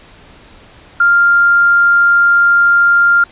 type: tone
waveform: sine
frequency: 1396.9 Hz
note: F6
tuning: in tune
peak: -6 dBFS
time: 1-3.24 s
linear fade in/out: 5 ms
effects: pink hiss -41 dBFS RMS until 3.31 s + resampled to 8000 Hz